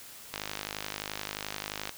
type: click train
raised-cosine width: 0.2 ms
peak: -16 dBFS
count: 81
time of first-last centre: 0.34-1.893 s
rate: 51.5 Hz
effects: white hiss -48 dBFS RMS until 1.97 s